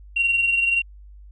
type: tone pair together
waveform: sine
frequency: 2752 / 2773 Hz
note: F7 / F7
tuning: -26 / -13 cents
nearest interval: unison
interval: 13 cents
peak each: -17 / -26 dBFS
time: 0.16-0.82 s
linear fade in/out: 10 ms
effects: tanh soft clip ceiling -11 dBFS + added 50 Hz sine -41 dBFS peak until 1.31 s